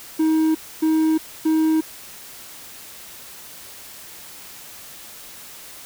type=tone bursts; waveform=triangle; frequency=316.4 Hz; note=D#4; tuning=29 cents sharp; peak=-13 dBFS; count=3; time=0.19-1.81 s; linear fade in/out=10 ms; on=360 ms; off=270 ms; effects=white hiss -40 dBFS RMS until 5.85 s